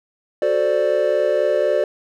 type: chord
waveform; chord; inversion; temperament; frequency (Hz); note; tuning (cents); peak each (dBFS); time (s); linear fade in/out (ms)
triangle; D dominant seventh; first; equal; 370 / 440 / 523.3 / 587.3; F#4 / A4 / C5 / D5; 0 / 0 / 0 / 0; -22 / -21 / -20 / -16; 0.42-1.84; 2
effects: none